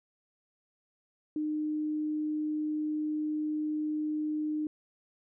sine tone, 304.9 Hz, D#4, 35 cents flat, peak -29 dBFS, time 1.36-4.67 s, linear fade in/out 2 ms, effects none

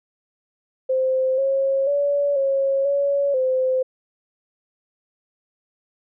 sine tone with pitch steps, 521 / 542 / 571 / 545 / 563 / 517 Hz, C5 / C#5 / D5 / C#5 / C#5 / C5, -7 / -39 / -49 / -29 / +27 / -21 cents, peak -17 dBFS, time 0.89-3.83 s, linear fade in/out 10 ms, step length 490 ms, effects none

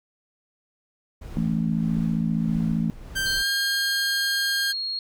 brown noise with tremolo, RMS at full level -36 dBFS, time 1.21-3.43 s, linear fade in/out 10 ms, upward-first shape sine, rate 1.6 Hz, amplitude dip 55%
harmonic tone, 55 Hz, A1, in tune, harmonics 3 / 4 / 5, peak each -24 / -24 / -34 dBFS, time 1.37-2.9 s, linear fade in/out 0 ms
sawtooth tone with pitch glide, 1568 to 1611.2 Hz, G6 to G6, 0 to +47 cents, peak -20 dBFS, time 3.15-4.73 s, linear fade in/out 20 ms, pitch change +47 cents, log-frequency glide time 3.34-3.47 s
sine tone, 4283 Hz, C8, 40 cents sharp, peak -26 dBFS, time 3.26-4.99 s, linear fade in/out 2 ms
effects none

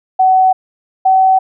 sine tone pair in turn, 752 / 759 Hz, F#5 / F#5, +28 / +44 cents, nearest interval unison, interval 16 cents, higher second, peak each -6 dBFS, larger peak neither, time 0.19-0.53 / 1.05-1.39 s, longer neither, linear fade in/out 10 ms, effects none

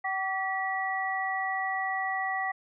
sine tone cluster, 764 / 1152 / 1943 Hz, G5 / D6 / B6, -45 / -34 / -29 cents, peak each -31 / -37 / -31 dBFS, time 0.04-2.52 s, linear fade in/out 10 ms, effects none

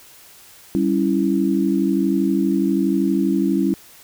sine chord, C# diminished, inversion second, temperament equal, 196 / 277.2 / 329.6 Hz, G3 / C#4 / E4, 0 / 0 / 0 cents, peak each -20 dBFS, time 0.75-3.74 s, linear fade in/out 0 ms, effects white hiss -46 dBFS RMS until 4.03 s

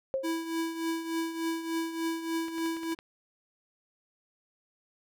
sine tone with exponential decay, 534 Hz, C5, 35 cents sharp, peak -24 dBFS, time 0.14-0.43 s, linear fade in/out 0 ms, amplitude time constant 63 ms
square tone with tremolo, 328.6 Hz, E4, 5 cents flat, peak -28 dBFS, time 0.23-2.95 s, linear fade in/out 20 ms, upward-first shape triangle, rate 3.4 Hz, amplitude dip 70%
clicks, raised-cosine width 0.3 ms, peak -30 dBFS, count 7, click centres 2.483 / 2.582 / 2.661 / 2.768 / 2.833 / 2.922 / 2.989 s
effects none

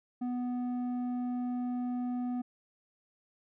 square tone with low-pass filter, 246.9 Hz, B3, in tune, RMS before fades -34 dBFS, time 0.21-2.42 s, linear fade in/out 10 ms, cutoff 600 Hz, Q 1, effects none

